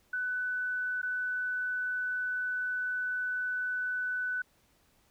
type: tone with dropouts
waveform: sine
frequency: 1496 Hz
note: F#6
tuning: 19 cents sharp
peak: -30 dBFS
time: 0.13-4.42 s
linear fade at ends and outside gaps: 5 ms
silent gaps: 1.017-1.029 s
effects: pink hiss -68 dBFS RMS until 5.1 s